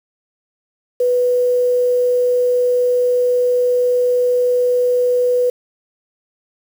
sine tone with quantisation, 493.9 Hz, B4, in tune, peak -12 dBFS, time 1-5.5 s, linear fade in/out 5 ms, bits 6, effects none

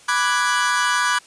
40% pulse chord, G# half-diminished seventh, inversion first, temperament equal, 987.8 / 1174.7 / 1480 / 1661.2 Hz, B5 / D6 / F#6 / G#6, 0 / 0 / 0 / 0 cents, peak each -22 dBFS, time 0.08-1.19 s, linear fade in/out 10 ms, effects white hiss -48 dBFS RMS until 1.26 s + resampled to 22050 Hz

